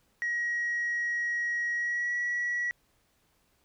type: tone with pitch glide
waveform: sine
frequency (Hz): 1900 to 1932.1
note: A#6 to B6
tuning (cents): +33 to -38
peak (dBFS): -26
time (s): 0.22-2.71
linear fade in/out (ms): 0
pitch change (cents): +29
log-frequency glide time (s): 1.75-2.14
effects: tanh soft clip ceiling -25 dBFS + pink hiss -70 dBFS RMS until 3.64 s